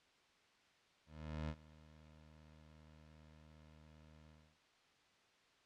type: tone with ADSR envelope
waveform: 20% pulse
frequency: 77.4 Hz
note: D#2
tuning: 9 cents flat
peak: -35 dBFS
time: 1.06-4.58 s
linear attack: 430 ms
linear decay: 60 ms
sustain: -21 dB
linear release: 290 ms
effects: white hiss -71 dBFS RMS until 5.65 s + low-pass 4000 Hz 12 dB/octave